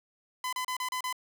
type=tone bursts; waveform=sawtooth; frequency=1013 Hz; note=B5; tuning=44 cents sharp; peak=-27 dBFS; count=6; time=0.44-1.127 s; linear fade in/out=2 ms; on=87 ms; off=33 ms; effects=none